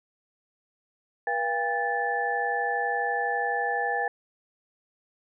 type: tone cluster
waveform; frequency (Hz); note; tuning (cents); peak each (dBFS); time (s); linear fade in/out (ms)
sine; 482.3 / 691 / 803 / 1745; B4 / F5 / G5 / A6; -41 / -19 / +41 / -15; -32 / -34 / -28 / -29; 1.27-4.08; 2
effects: none